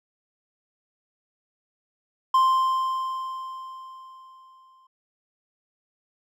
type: tone with exponential decay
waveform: triangle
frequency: 1046.5 Hz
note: C6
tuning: in tune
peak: -13 dBFS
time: 2.34-4.87 s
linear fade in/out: 5 ms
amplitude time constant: 550 ms
effects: none